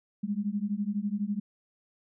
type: beating tone pair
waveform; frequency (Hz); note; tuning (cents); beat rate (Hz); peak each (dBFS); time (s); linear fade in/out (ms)
sine; 199.2 / 211.2; G3 / G#3; +28 / +29; 12; -31; 0.23-1.4; 10
effects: none